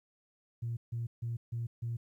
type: tone bursts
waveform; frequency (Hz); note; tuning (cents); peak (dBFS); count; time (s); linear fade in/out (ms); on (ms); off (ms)
sine; 117; A#2; +7; -32; 5; 0.62-1.97; 10; 150; 150
effects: tanh soft clip ceiling -29 dBFS + 12-bit